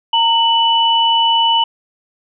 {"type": "tone pair together", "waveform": "sine", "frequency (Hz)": [919, 2970], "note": ["A#5", "F#7"], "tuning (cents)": [-25, 6], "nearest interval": "octave + minor sixth", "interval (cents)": 2031, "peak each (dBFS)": -13, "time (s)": [0.13, 1.64], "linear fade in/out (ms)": 5, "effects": []}